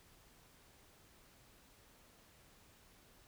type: silence
effects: pink hiss -65 dBFS RMS until 3.27 s